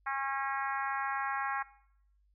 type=harmonic tone; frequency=272.4 Hz; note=C#4; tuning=30 cents flat; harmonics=3 / 4 / 5 / 6 / 7 / 8 / 9; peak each=-37 / -37 / -39 / -39 / -42 / -46 / -51 dBFS; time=0.06-1.63 s; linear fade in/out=10 ms; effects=noise-tail reverb RT60 0.7 s tail -19 dB re dry + added 50 Hz sine -66 dBFS peak until 2.34 s